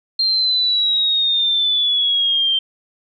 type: exponential sweep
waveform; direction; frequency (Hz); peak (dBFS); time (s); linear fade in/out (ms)
sine; down; 4195 to 3140; -14; 0.19-2.59; 5
effects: none